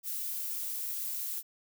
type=noise; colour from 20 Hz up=violet; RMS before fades=-36 dBFS; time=0.03-1.43 s; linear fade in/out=50 ms; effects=none